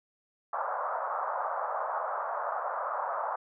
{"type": "band-pass noise", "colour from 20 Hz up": "white", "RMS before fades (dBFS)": -33, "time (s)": [0.53, 3.36], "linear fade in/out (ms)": 5, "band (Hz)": [560, 1300], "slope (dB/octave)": 48, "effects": []}